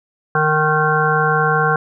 harmonic tone, 154.2 Hz, D#3, 15 cents flat, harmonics 1 / 3 / 5 / 7 / 9 / 10, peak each -20 / -20 / -20 / -20 / -20 / -20 dBFS, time 0.35-1.76 s, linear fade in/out 2 ms, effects none

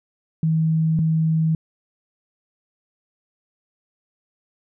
sine tone pair in turn, 160 / 160 Hz, D#3 / D#3, +49 / +49 cents, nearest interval unison, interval 0 cents, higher neither, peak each -16 dBFS, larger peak neither, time 0.43-0.99 / 0.99-1.55 s, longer neither, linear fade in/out 2 ms, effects none

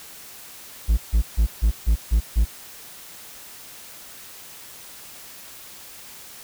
triangle tone bursts, 55 Hz, A1, in tune, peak -12 dBFS, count 7, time 0.88-2.452 s, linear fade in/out 20 ms, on 96 ms, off 150 ms, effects white hiss -42 dBFS RMS until 6.43 s

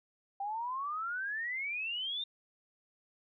sine exponential sweep, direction up, 781 to 3672 Hz, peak -34 dBFS, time 0.4-2.24 s, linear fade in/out 5 ms, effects none

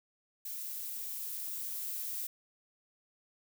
violet noise with level ramp, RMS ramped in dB -41 to -38 dBFS, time 0.45-2.27 s, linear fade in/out 5 ms, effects none

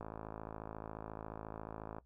click train, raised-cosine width 1 ms, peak -30 dBFS, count 108, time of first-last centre 0.01-1.984 s, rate 54.2 Hz, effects noise-tail reverb RT60 0.1 s tail -17 dB re dry + added 64 Hz sine -65 dBFS peak until 2.05 s

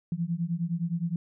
sine beating tone pair, 164.81 / 174.51 Hz, E3 / F3, 0 / -1 cents, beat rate 9.7 Hz, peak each -30 dBFS, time 0.12-1.16 s, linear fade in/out 2 ms, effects none

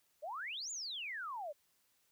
sine exponential two-way sweep, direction up then down, 556 to 7260 to 556 Hz, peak -40 dBFS, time 0.22-1.53 s, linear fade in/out 20 ms, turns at 0.71 s, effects white hiss -75 dBFS RMS until 2.11 s

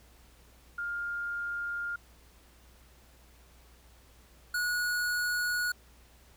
sine / square tone pair in turn, 1408 / 1456.8 Hz, F6 / F#6, +14 / -27 cents, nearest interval minor second, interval 59 cents, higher second, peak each -32 / -29 dBFS, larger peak second, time 0.78-1.96 / 4.54-5.72 s, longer neither, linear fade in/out 5 ms, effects added 60 Hz sine -58 dBFS peak until 6.36 s + pink hiss -61 dBFS RMS until 6.36 s

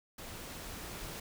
pink noise with level ramp, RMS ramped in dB -46 to -43 dBFS, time 0.18-1.2 s, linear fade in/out 5 ms, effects none

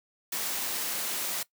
white noise, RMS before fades -32 dBFS, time 0.32-1.43 s, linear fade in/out 5 ms, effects noise-tail reverb RT60 0.1 s tail -19 dB re dry + high-pass 200 Hz 12 dB/octave

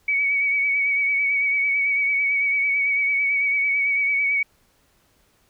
sine tone with vibrato, 2255 Hz, C#7, 29 cents sharp, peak -18 dBFS, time 0.08-4.43 s, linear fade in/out 5 ms, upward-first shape sine, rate 9 Hz, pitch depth 33 cents each way, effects pink hiss -62 dBFS RMS until 5.49 s

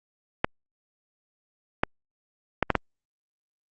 clicks, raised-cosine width 0.5 ms, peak -5 dBFS, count 5, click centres 0.445 / 1.835 / 2.627 / 2.703 / 2.753 s, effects Opus 48 kbps

